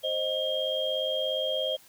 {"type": "tone cluster", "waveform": "sine", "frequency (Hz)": [526, 623, 3221], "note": ["C5", "D#5", "G7"], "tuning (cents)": [9, 2, 46], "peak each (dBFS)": [-31, -31, -30], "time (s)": [0.03, 1.77], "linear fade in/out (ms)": 20, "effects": ["white hiss -56 dBFS RMS until 1.88 s"]}